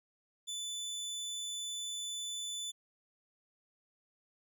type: tone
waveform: 25% pulse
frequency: 3498 Hz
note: A7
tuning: 11 cents flat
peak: -34 dBFS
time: 0.47-2.72 s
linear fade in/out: 20 ms
effects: none